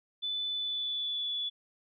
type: tone with pitch glide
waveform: sine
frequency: 3497 to 3433 Hz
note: A7 to A7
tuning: -11 to -43 cents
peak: -31 dBFS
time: 0.22-1.5 s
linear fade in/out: 20 ms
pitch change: -32 cents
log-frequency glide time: 0.53-1.33 s
effects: none